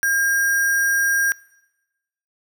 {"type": "tone with sample-and-hold", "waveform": "sine", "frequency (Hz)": 1612, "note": "G6", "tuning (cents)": 48, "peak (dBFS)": -16, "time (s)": [0.03, 1.32], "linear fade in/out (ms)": 0, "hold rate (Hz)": 7350, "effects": ["noise-tail reverb RT60 1.0 s tail -22 dB re dry"]}